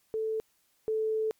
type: tone pair in turn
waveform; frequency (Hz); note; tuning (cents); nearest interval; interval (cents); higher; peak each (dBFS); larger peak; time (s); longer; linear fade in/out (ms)
sine; 440 / 437.7; A4 / A4; 0 / -9; unison; 9; first; -28 / -26; second; 0.14-0.4 / 0.88-1.31; second; 0
effects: white hiss -70 dBFS RMS until 1.39 s + MP3 96 kbps